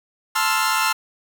sawtooth chord, F major seventh, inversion first, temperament equal, 880 / 1046.5 / 1318.5 / 1396.9 Hz, A5 / C6 / E6 / F6, 0 / 0 / 0 / 0 cents, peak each -20 dBFS, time 0.35-0.93 s, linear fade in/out 10 ms, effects none

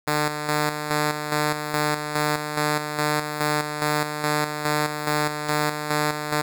5% pulse tone with tremolo, 150.1 Hz, D3, 38 cents sharp, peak -9 dBFS, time 0.07-6.42 s, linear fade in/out 10 ms, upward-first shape square, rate 2.4 Hz, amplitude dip 55%, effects none

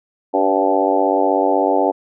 harmonic tone with a mistuned harmonic, 96.2 Hz, G2, 32 cents flat, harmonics 3 / 4 / 5 / 6 / 7 / 8 / 9, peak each -21 / -21 / -21 / -21 / -21 / -21 / -21 dBFS, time 0.33-1.92 s, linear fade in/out 20 ms, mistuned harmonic 5, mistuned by +32 cents, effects none

